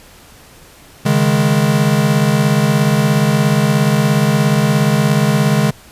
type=chord; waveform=square; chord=C# suspended second; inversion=none; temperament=equal; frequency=138.59 / 155.56 / 207.7 Hz; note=C#3 / D#3 / G#3; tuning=0 / 0 / 0 cents; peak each=-16 dBFS; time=1.05-5.71 s; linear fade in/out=10 ms; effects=pink hiss -42 dBFS RMS until 5.91 s + resampled to 32000 Hz